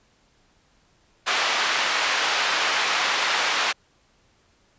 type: band-pass noise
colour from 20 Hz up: pink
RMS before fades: -23 dBFS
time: 1.26-3.73 s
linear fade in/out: 20 ms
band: 1000 to 4300 Hz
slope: 12 dB/octave
effects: pink hiss -62 dBFS RMS until 4.78 s + resampled to 16000 Hz